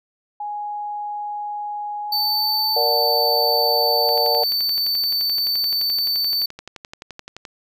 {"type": "tone with pitch glide", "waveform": "sine", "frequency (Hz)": [830.6, 873.9], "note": ["G#5", "A5"], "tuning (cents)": [0, -12], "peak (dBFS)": -25, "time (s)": [0.4, 4.43], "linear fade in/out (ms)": 5, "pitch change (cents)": 88, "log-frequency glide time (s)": [2.01, 2.86]}
{"type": "tone", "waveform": "square", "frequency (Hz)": 4541, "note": "C#8", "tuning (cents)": 41, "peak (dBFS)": -19, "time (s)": [2.12, 6.46], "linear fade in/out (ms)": 5}
{"type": "chord", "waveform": "sine", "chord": "Bb augmented", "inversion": "none", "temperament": "equal with one note detuned", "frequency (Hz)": [468.1, 587.3, 740], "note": ["Bb4", "D5", "F#5"], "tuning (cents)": [7, 0, 0], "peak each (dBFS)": -23, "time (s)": [2.76, 4.44], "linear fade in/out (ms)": 5}
{"type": "click train", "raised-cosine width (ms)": 0.2, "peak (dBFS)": -18, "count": 40, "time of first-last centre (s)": [4.09, 7.452], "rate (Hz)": 11.6}
{"effects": []}